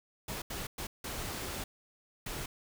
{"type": "noise bursts at uneven times", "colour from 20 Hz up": "pink", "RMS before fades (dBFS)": -39, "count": 5, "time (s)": [[0.28, 0.42], [0.5, 0.67], [0.78, 0.87], [1.04, 1.64], [2.26, 2.46]], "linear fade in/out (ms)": 5, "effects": []}